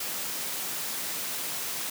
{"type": "high-pass noise", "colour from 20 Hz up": "white", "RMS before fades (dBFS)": -33, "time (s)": [0, 1.9], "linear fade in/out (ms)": 5, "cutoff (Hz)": 130, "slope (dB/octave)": 24, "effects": []}